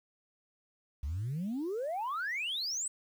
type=exponential sweep; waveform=sine; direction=up; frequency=65.41 to 8372 Hz; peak=-31 dBFS; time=1.03-2.88 s; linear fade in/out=5 ms; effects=tanh soft clip ceiling -30 dBFS + 10-bit